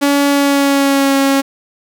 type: tone with pitch glide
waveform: sawtooth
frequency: 283.3 to 274 Hz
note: C#4 to C#4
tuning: +38 to -20 cents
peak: -6 dBFS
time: 0.01-1.42 s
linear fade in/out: 20 ms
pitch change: -58 cents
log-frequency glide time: 0.29-1.16 s
effects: none